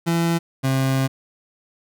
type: tone pair in turn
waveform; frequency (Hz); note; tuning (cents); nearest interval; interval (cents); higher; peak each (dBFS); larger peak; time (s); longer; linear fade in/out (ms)
30% pulse; 168 / 133.34; E3 / C3; +33 / +33; major third; 400; first; -15; neither; 0.06-0.39 / 0.63-1.08; second; 20
effects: none